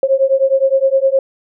sine beating tone pair, 533 / 542.7 Hz, C5 / C#5, +32 / -37 cents, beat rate 9.7 Hz, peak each -13 dBFS, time 0.03-1.19 s, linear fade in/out 2 ms, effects none

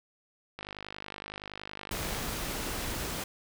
click train, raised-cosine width 0.3 ms, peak -23 dBFS, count 82, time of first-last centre 0.59-2.188 s, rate 50.7 Hz
pink noise, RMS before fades -35 dBFS, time 1.91-3.24 s, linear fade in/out 5 ms
effects none

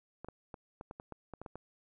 clicks, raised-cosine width 1 ms, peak -30 dBFS, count 11, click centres 0.246 / 0.286 / 0.542 / 0.811 / 0.911 / 0.999 / 1.123 / 1.337 / 1.416 / 1.462 / 1.556 s, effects none

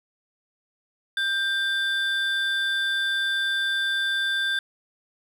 triangle tone pair together, 1575 / 3536 Hz, G6 / A7, +8 / +8 cents, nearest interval octave + major second, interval 1400 cents, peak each -22 / -26 dBFS, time 1.17-4.59 s, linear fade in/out 2 ms, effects none

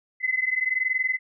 sine tone pair together, 2023 / 2044 Hz, B6 / C7, +41 / -41 cents, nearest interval unison, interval 18 cents, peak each -25 dBFS, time 0.2-1.19 s, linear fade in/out 50 ms, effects none

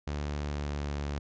sawtooth tone with pitch glide, 73.2 to 71.9 Hz, D2 to D2, -5 to -36 cents, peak -28 dBFS, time 0.07-1.19 s, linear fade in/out 5 ms, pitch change -31 cents, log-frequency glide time 0.42-1.04 s, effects resampled to 16000 Hz

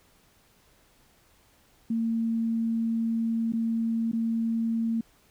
sine tone with dropouts, 227.6 Hz, A#3, 41 cents flat, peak -24 dBFS, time 1.9-5.01 s, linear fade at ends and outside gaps 5 ms, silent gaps 3.523-3.534 / 4.116-4.131 s, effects pink hiss -62 dBFS RMS until 5.3 s

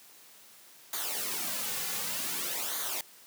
white noise with flanger, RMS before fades -34 dBFS, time 0.93-3.01 s, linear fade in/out 2 ms, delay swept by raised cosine 0.37 to 3.17 ms, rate 0.54 Hz, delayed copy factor -0.7, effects white hiss -55 dBFS RMS until 3.26 s + high-pass 150 Hz 12 dB/octave

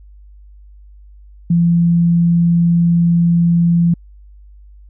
sine tone, 170.4 Hz, F3, 42 cents flat, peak -9 dBFS, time 1.5-3.94 s, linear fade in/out 5 ms, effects added 50 Hz sine -38 dBFS peak until 4.89 s

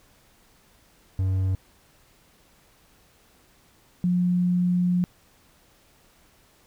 triangle / sine tone pair in turn, 94.5 / 178.39 Hz, F#2 / F3, +37 / +37 cents, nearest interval major seventh, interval 1100 cents, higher second, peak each -19 dBFS, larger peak neither, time 1.19-1.55 / 4.04-5.04 s, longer second, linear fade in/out 0 ms, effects pink hiss -59 dBFS RMS until 6.66 s

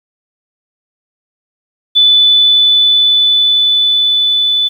sine tone with level ramp, 3489 Hz, A7, 15 cents flat, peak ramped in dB -4 to -9 dBFS, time 1.95-4.69 s, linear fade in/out 20 ms, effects 7-bit

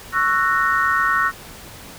sine chord, F# dominant seventh, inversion second, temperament just, 1110 / 1332 / 1480 / 1850 Hz, C#6 / E6 / F#6 / A#6, +2 / +18 / 0 / -14 cents, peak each -21 dBFS, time 0.12-1.32 s, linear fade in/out 50 ms, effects pink hiss -39 dBFS RMS until 1.98 s

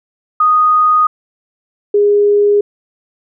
sine tone pair in turn, 1241 / 410.7 Hz, D#6 / G#4, -5 / -19 cents, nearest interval octave + perfect fifth, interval 1914 cents, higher first, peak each -7 dBFS, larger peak neither, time 0.4-1.07 / 1.94-2.61 s, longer neither, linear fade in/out 5 ms, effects none

